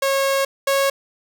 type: tone pair in turn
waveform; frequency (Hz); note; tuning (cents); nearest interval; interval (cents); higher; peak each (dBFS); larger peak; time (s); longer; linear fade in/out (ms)
sawtooth; 546 / 550.1; C#5 / C#5; -26 / -13; unison; 13; second; -13 / -12; second; 0.02-0.45 / 0.67-0.9; first; 5
effects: none

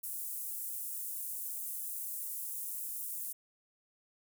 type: high-pass noise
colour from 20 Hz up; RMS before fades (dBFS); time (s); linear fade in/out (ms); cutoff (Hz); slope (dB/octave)
pink; -40; 0.03-3.33; 10; 9800; 24
effects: none

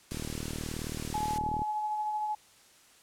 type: noise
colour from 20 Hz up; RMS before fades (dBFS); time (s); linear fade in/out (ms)
white; -41; 0.11-1.38; 0
type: click train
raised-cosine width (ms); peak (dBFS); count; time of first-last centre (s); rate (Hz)
3; -24; 59; 0.12-1.619; 38.7
type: tone with tremolo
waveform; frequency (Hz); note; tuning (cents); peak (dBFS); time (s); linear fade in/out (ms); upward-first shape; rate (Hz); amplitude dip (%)
sine; 850; G#5; +40; -28; 1.14-2.35; 5; triangle; 13; 35
effects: white hiss -59 dBFS RMS until 3.02 s + low-pass 10000 Hz 12 dB/octave

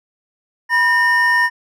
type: tone pair together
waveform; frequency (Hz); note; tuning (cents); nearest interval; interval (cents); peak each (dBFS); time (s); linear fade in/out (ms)
triangle; 977 / 1826.3; B5 / A#6; -19 / -36; major seventh; 1083; -16 / -11; 0.69-1.5; 50
effects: none

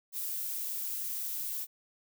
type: noise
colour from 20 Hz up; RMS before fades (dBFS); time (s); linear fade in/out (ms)
violet; -36; 0.12-1.67; 50
effects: none

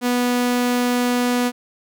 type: tone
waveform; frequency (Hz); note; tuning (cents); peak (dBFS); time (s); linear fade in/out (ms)
sawtooth; 245.4; B3; -11; -13; 0.01-1.52; 50
effects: none

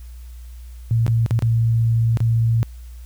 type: tone with dropouts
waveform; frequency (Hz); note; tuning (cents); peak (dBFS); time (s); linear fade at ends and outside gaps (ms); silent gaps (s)
sine; 114.7; A#2; -28; -14; 0.91-2.63; 0; 1.065-1.079 / 1.262-1.309 / 1.391-1.423 / 2.172-2.204
effects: added 60 Hz sine -34 dBFS peak until 3.05 s + white hiss -54 dBFS RMS until 3.05 s

